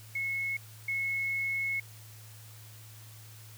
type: tone pair in turn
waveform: sine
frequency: 2184 / 2184 Hz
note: C#7 / C#7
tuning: -26 / -26 cents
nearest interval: unison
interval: 0 cents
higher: neither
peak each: -30 / -29 dBFS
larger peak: second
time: 0.15-0.57 / 0.88-1.8 s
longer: second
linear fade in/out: 5 ms
effects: added 109 Hz sine -49 dBFS peak until 3.57 s + white hiss -54 dBFS RMS until 3.57 s